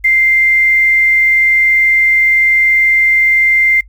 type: tone with quantisation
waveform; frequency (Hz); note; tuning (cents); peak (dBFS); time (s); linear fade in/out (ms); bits
sine; 2093; C7; 0; -7; 0.04-3.81; 10; 6
effects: noise-tail reverb RT60 0.1 s tail -24 dB re dry + added 50 Hz sine -36 dBFS peak until 3.88 s

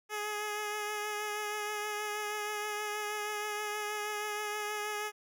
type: tone with vibrato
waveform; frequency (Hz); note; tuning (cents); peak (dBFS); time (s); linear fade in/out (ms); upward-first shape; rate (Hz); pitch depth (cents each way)
10% pulse; 419.9; G#4; +19; -26; 0.09-5.12; 50; triangle; 6.3; 23
effects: none

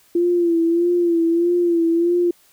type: tone with vibrato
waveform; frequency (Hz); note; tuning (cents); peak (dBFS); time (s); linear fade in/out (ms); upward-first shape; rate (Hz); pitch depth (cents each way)
sine; 341.3; F4; -40; -14; 0.15-2.31; 5; sine; 1.6; 52
effects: white hiss -55 dBFS RMS until 2.52 s

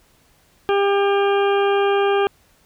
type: harmonic tone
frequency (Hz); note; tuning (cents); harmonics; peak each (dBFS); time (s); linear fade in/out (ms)
399.7; G4; +34; 1 / 2 / 3 / 4 / 6 / 7 / 8; -16 / -22 / -26 / -28 / -32 / -33 / -34; 0.69-2.27; 0
effects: pink hiss -57 dBFS RMS until 2.65 s

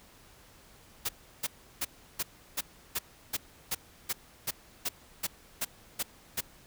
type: noise bursts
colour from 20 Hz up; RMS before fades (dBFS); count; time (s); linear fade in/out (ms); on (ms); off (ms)
white; -31; 15; 1.05-6.41; 10; 40; 340
effects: pink hiss -57 dBFS RMS until 6.66 s

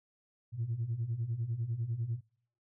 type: beating tone pair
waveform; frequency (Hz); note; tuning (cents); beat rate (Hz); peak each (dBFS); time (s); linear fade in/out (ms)
sine; 110 / 120; A2 / B2; 0 / -49; 10; -36 / -33; 0.52-2.21; 50
effects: noise-tail reverb RT60 0.6 s tail -26 dB re dry + tanh soft clip ceiling -27 dBFS

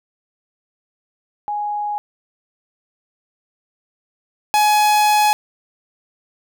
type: tone pair in turn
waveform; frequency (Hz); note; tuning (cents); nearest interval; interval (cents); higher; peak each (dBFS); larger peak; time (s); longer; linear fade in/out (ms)
sine / 45% pulse; 830.6 / 842.2; G#5 / G#5; 0 / +24; unison; 24; second; -20 / -12; second; 1.48-1.98 / 4.54-5.33; second; 0
effects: none

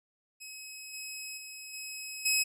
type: tone with level steps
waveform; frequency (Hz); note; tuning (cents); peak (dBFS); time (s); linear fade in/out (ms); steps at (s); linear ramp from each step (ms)
15% pulse; 2556; D#7; +46; -36 / -32 / -36 / -32 / -18; 0.4-2.44; 20; 0.93 / 1.37 / 1.73 / 2.25; 10
effects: none

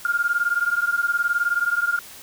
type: beating tone pair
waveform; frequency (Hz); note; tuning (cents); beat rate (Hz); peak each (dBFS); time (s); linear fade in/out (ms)
sine; 1400 / 1419; F6 / F6; +4 / +27; 19; -22; 0.05-1.99; 2
effects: white hiss -42 dBFS RMS until 2.22 s

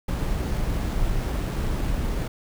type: noise with sample-and-hold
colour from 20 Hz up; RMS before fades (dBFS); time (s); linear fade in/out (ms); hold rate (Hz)
brown; -25; 0.08-2.28; 5; 11025
effects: none

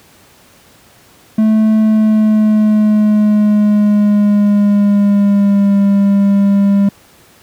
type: tone with pitch glide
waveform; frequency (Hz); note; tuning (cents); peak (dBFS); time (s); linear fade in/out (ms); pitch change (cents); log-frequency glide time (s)
triangle; 217.6 to 199.54; A3 to G3; -19 to +31; -5; 1.38-6.89; 5; -150; 1.79-5.77
effects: pink hiss -45 dBFS RMS until 7.42 s + high-pass 80 Hz 12 dB/octave

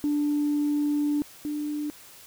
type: tone pair in turn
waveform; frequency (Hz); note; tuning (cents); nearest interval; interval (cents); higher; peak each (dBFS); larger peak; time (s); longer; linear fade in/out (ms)
sine; 293.7 / 297.1; D4 / D4; 0 / +20; unison; 20; second; -21 / -27; first; 0.04-1.22 / 1.45-1.9; first; 0
effects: tanh soft clip ceiling -18 dBFS + white hiss -49 dBFS RMS until 2.26 s

